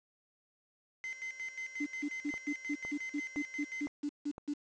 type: tone with tremolo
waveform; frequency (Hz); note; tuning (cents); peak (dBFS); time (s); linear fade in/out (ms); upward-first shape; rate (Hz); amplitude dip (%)
triangle; 2062; C7; -26; -36; 1.04-3.88; 0; square; 5.6; 65
type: tone bursts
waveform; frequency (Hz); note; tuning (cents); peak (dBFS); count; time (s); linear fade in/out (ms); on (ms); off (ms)
sine; 291.7; D4; -12; -32; 13; 1.8-4.539; 10; 63; 160
type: click train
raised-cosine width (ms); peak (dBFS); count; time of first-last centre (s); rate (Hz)
1; -31; 5; 2.34-4.381; 1.96
effects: resampled to 16000 Hz + 9-bit